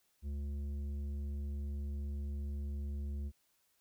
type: tone with tanh clipping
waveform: sine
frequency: 71.3 Hz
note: C#2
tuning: 49 cents sharp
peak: -38 dBFS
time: 0.22-3.32 s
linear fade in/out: 50 ms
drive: 9 dB
effects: white hiss -75 dBFS RMS until 3.8 s